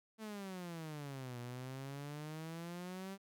sawtooth exponential two-way sweep, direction down then up, 223.1 to 120 to 197.1 Hz, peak -40 dBFS, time 0.18-3.18 s, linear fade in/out 50 ms, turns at 1.39 s, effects none

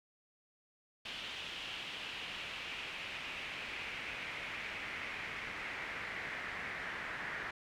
brown noise with band-pass filter sweep, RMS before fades -43 dBFS, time 1.05-7.51 s, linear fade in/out 5 ms, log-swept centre 3100 to 1800 Hz, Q 3.1, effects none

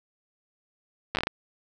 slowing click train, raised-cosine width 0.3 ms, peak -10 dBFS, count 7, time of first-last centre 1.15-1.271 s, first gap 9 ms, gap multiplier 1.32, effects none

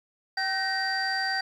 sine tone cluster, 772 / 1534 / 1875 / 4692 Hz, G5 / G6 / A#6 / D8, -27 / -38 / +10 / -2 cents, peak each -30 dBFS, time 0.37-1.41 s, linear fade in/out 5 ms, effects tanh soft clip ceiling -19 dBFS + 10-bit

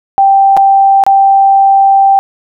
sine tone with dropouts, 784 Hz, G5, in tune, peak -3 dBFS, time 0.18-2.19 s, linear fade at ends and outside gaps 0 ms, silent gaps 0.567-0.573 / 1.038-1.065 s, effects none

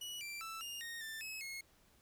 sawtooth tone with pitch steps, 2930 / 2353 / 1325 / 2827 / 1856 / 1779 / 2574 / 2165 Hz, F#7 / D7 / E6 / F7 / A#6 / A6 / E7 / C#7, -18 / +3 / +9 / +20 / -8 / +19 / -42 / -41 cents, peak -40 dBFS, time 0.01-1.61 s, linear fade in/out 5 ms, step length 200 ms, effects pink hiss -69 dBFS RMS until 2.01 s

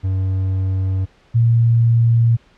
triangle / sine tone pair in turn, 94.8 / 116.21 Hz, F#2 / A#2, +43 / -5 cents, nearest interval major third, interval 352 cents, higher second, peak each -14 / -10 dBFS, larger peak second, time 0.03-1.06 / 1.34-2.37 s, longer neither, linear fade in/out 20 ms, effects pink hiss -53 dBFS RMS until 2.57 s + low-pass 4000 Hz 12 dB/octave

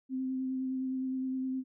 sine tone with vibrato, 260.7 Hz, C4, 6 cents flat, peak -31 dBFS, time 0.09-1.64 s, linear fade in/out 50 ms, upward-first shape sine, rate 9.7 Hz, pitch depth 14 cents each way, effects none

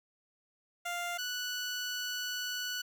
15% pulse tone pair in turn, 698.5 / 1480.1 Hz, F5 / F#6, 0 / 0 cents, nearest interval octave + minor second, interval 1300 cents, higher second, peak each -28 dBFS, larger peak neither, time 0.85-1.18 / 1.18-2.82 s, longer second, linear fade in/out 10 ms, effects none

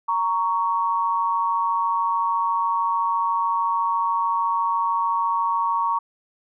sine tone pair together, 930 / 1116.2 Hz, A#5 / C#6, -4 / +12 cents, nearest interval minor third, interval 316 cents, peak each -22 dBFS, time 0.08-5.99 s, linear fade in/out 10 ms, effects none

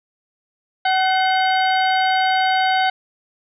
harmonic tone with a mistuned harmonic, 755 Hz, F#5, 35 cents sharp, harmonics 1 / 2 / 3 / 4 / 5 / 6, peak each -16 / -22 / -26 / -28 / -30 / -32 dBFS, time 0.85-2.9 s, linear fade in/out 5 ms, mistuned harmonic 3, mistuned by -110 cents, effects none

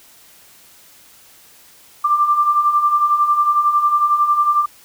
sine beating tone pair, 1174.7 / 1185.7 Hz, D6 / D6, 0 / +16 cents, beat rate 11 Hz, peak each -20 / -13 dBFS, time 2.04-4.66 s, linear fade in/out 10 ms, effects white hiss -47 dBFS RMS until 4.84 s

